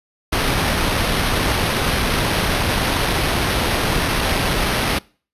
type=noise with sample-and-hold; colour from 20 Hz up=pink; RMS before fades=-19 dBFS; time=0.32-4.99 s; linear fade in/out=10 ms; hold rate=7350 Hz; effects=noise-tail reverb RT60 0.4 s tail -24 dB re dry + resampled to 32000 Hz